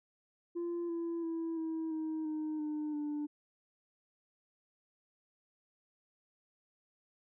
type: tone with pitch steps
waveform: sine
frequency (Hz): 343.8 / 336.5 / 329.4 / 322.4 / 315.6 / 309 / 302.4 / 296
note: F4 / E4 / E4 / E4 / D#4 / D#4 / D#4 / D4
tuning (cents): -27 / +36 / -1 / -38 / +25 / -12 / -49 / +14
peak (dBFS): -32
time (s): 0.55-3.27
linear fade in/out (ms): 20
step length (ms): 340
effects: tanh soft clip ceiling -33 dBFS